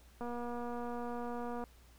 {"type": "click train", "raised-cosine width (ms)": 1, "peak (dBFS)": -29, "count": 344, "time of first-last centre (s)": [0.21, 1.639], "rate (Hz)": 240, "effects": ["added 60 Hz sine -59 dBFS peak until 1.98 s", "pink hiss -65 dBFS RMS until 1.98 s"]}